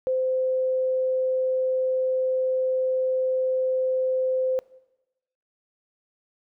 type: tone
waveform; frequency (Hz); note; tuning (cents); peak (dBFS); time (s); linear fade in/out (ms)
sine; 517; C5; -21; -21; 0.07-4.59; 0
effects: noise-tail reverb RT60 1.0 s tail -21 dB re dry